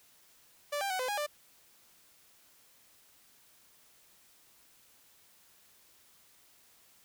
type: tone with pitch steps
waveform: sawtooth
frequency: 583 / 792 / 747 / 509 / 822 / 592 Hz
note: D5 / G5 / F#5 / C5 / G#5 / D5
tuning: -13 / +18 / +16 / -48 / -18 / +14 cents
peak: -28 dBFS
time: 0.72-1.266 s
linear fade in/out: 10 ms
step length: 91 ms
effects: white hiss -63 dBFS RMS until 7.04 s